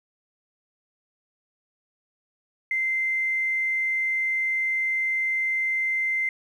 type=tone with tanh clipping; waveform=triangle; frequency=2080 Hz; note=C7; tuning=11 cents flat; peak=-22 dBFS; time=2.71-6.29 s; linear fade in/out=2 ms; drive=3 dB; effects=none